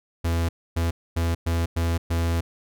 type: tone bursts at uneven times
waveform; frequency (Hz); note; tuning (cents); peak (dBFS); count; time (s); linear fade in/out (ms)
45% pulse; 83.8; E2; +29; -21; 6; 0.24-0.49 / 0.76-0.91 / 1.16-1.35 / 1.46-1.66 / 1.76-1.98 / 2.1-2.41; 10
effects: none